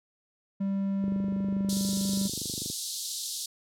triangle tone, 196 Hz, G3, in tune, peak -24 dBFS, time 0.6-2.28 s, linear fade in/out 10 ms
click train, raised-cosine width 3 ms, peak -24 dBFS, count 42, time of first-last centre 1.04-2.7 s, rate 24.7 Hz
pink high-pass noise, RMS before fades -33 dBFS, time 1.69-3.46 s, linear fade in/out 5 ms, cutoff 3700 Hz, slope 48 dB/octave
effects high-pass 100 Hz 12 dB/octave + low-pass 11000 Hz 12 dB/octave

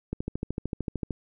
click train, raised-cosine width 3 ms, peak -17 dBFS, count 14, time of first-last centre 0.13-1.107 s, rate 13.3 Hz, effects none

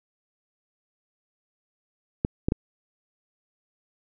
clicks, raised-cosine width 3 ms, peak -9 dBFS, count 3, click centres 2.249 / 2.485 / 2.521 s, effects none

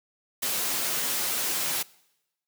white noise with comb filter, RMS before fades -28 dBFS, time 0.42-1.83 s, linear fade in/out 10 ms, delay 10 ms, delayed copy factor -0.5, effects noise-tail reverb RT60 0.9 s tail -23 dB re dry + high-pass 150 Hz 12 dB/octave

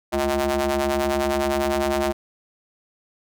sawtooth ring-modulated tone, 138.59 Hz, C#3, in tune, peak -13 dBFS, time 0.12-2.13 s, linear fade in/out 20 ms, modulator 490 Hz, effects none

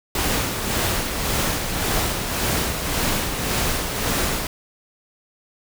pink noise with tremolo, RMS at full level -21 dBFS, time 0.15-4.47 s, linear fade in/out 2 ms, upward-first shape sine, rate 1.8 Hz, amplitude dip 45%, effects none

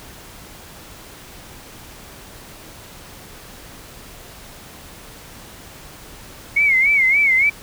sine tone with vibrato, 2183 Hz, C#7, 27 cents flat, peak -12 dBFS, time 6.56-7.5 s, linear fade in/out 10 ms, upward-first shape sine, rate 3.5 Hz, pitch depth 110 cents each way, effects pink hiss -40 dBFS RMS until 7.62 s

